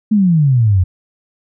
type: exponential sweep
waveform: sine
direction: down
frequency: 221.6 to 87.2 Hz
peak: -8 dBFS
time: 0.11-0.84 s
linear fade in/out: 10 ms
effects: none

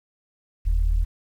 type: tone pair together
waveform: sine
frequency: 41.2 / 77.78 Hz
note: E1 / D#2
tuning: 0 / 0 cents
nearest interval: major seventh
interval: 1100 cents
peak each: -18 / -27 dBFS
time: 0.65-1.05 s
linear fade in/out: 20 ms
effects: 9-bit

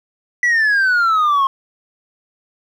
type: exponential sweep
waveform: sine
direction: down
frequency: 1975.5 to 1067 Hz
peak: -9 dBFS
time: 0.43-1.47 s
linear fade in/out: 2 ms
effects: tanh soft clip ceiling -11 dBFS + 8-bit

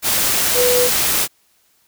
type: tone in noise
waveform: sine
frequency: 493.9 Hz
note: B4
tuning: in tune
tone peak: -14 dBFS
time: 0.54-0.9 s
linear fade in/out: 50 ms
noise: white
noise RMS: -17 dBFS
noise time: 0.02-1.28 s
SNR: 0 dB
effects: white hiss -59 dBFS RMS until 1.87 s

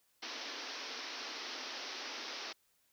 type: band-pass noise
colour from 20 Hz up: white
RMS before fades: -44 dBFS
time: 0.22-2.53 s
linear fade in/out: 10 ms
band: 240 to 5800 Hz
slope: 96 dB/octave
effects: white hiss -74 dBFS RMS until 2.92 s

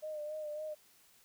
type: tone with vibrato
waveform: sine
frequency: 608 Hz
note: D#5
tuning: 40 cents flat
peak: -38 dBFS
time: 0.02-0.75 s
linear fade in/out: 20 ms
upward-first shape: sine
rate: 3.6 Hz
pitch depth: 37 cents each way
effects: white hiss -65 dBFS RMS until 1.24 s

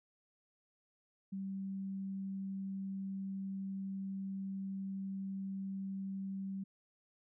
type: tone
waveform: sine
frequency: 193.7 Hz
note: G3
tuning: 20 cents flat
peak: -38 dBFS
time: 1.32-6.64 s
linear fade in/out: 10 ms
effects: none

